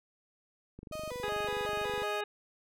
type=click train; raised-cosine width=3 ms; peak=-33 dBFS; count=31; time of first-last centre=0.79-2.02 s; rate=24.4 Hz
type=tone with vibrato; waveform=35% pulse; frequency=554.4 Hz; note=C#5; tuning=in tune; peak=-36 dBFS; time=0.92-2.21 s; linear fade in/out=5 ms; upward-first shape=square; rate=2.7 Hz; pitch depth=200 cents each way
type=harmonic tone; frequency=415.3 Hz; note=G#4; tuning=in tune; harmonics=1 / 2 / 3 / 4 / 5 / 6 / 7 / 9; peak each=-36 / -39 / -43 / -41 / -52 / -45 / -47 / -47 dBFS; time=1.23-2.24 s; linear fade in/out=5 ms
effects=none